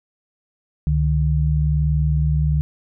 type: tone pair together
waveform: sine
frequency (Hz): 69.7 / 150.88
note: C#2 / D3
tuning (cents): +10 / +47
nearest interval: octave + minor second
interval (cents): 1337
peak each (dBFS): -18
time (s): 0.87-2.61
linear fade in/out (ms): 0
effects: none